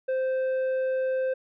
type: tone with tanh clipping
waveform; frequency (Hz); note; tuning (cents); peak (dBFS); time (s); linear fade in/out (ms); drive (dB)
sine; 521; C5; -7; -25; 0.08-1.34; 10; 6
effects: none